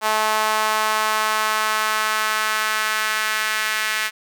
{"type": "tone with high-pass filter sweep", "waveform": "sawtooth", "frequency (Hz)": 216.3, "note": "A3", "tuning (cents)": -29, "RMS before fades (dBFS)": -21, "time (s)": [0.01, 4.11], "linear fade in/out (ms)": 50, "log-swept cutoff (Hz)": [880, 1800], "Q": 1.9, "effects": []}